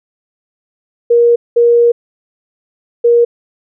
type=tone bursts at uneven times; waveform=sine; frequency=473 Hz; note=A#4; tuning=25 cents sharp; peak=-5 dBFS; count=3; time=1.1-1.36 / 1.56-1.92 / 3.04-3.25 s; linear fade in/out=10 ms; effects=none